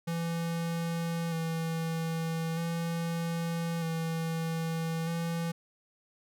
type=tone with vibrato; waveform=square; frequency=165.5 Hz; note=E3; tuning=7 cents sharp; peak=-31 dBFS; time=0.07-5.52 s; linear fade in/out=10 ms; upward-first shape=square; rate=0.4 Hz; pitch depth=20 cents each way; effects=none